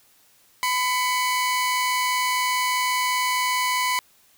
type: tone pair together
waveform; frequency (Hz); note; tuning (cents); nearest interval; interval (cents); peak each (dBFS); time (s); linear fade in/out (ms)
sawtooth; 1003 / 2231; B5 / C#7; +26 / +11; octave + major second; 1385; -18 / -24; 0.63-3.99; 0
effects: white hiss -58 dBFS RMS until 4.37 s